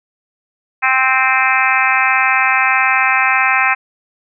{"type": "harmonic tone with a mistuned harmonic", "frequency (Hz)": 261.6, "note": "C4", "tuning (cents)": 0, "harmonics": [3, 4, 5, 6, 7, 8, 9, 10], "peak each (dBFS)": [-19, -19, -19, -19, -19, -19, -19, -19], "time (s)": [0.82, 3.75], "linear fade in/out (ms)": 20, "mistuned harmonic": 10, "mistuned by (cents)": -30, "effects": []}